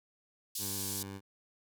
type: band-pass noise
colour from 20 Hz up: white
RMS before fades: -38 dBFS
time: 0.55-1.03 s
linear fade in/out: 5 ms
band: 3700 to 15000 Hz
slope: 24 dB/octave
type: tone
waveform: 15% pulse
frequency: 98 Hz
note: G2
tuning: in tune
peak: -35 dBFS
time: 0.58-1.21 s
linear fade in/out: 50 ms
effects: none